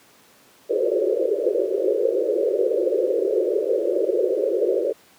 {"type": "band-pass noise", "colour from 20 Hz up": "pink", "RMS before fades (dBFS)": -21, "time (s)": [0.69, 4.93], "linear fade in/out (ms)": 20, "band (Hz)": [350, 570], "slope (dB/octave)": 96, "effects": ["pink hiss -53 dBFS RMS until 5.18 s", "high-pass 200 Hz 12 dB/octave"]}